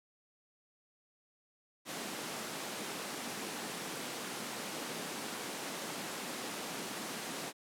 pink high-pass noise, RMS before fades -41 dBFS, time 1.85-7.53 s, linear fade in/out 50 ms, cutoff 180 Hz, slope 24 dB/octave, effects low-pass 12000 Hz 12 dB/octave

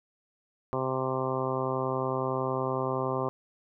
harmonic tone, 130.81 Hz, C3, in tune, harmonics 1 / 2 / 3 / 4 / 5 / 6 / 7 / 8 / 9, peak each -35 / -37 / -33 / -34 / -37 / -39 / -39 / -35 / -39 dBFS, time 0.73-3.29 s, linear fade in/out 0 ms, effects none

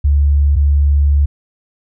sine tone pair in turn, 71.7 / 71.7 Hz, D2 / D2, -41 / -41 cents, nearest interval unison, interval 0 cents, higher neither, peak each -8 dBFS, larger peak neither, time 0.04-0.56 / 0.56-1.26 s, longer second, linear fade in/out 10 ms, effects none

